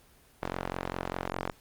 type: tone with band-pass filter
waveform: sawtooth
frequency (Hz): 45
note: F#1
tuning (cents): -47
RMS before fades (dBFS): -36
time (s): 0.42-1.52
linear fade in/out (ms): 0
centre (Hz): 960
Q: 0.71
effects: pink hiss -60 dBFS RMS until 1.6 s + Opus 24 kbps